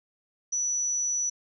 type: tone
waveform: sine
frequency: 5920 Hz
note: F#8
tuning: in tune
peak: -25 dBFS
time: 0.52-1.3 s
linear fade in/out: 10 ms
effects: none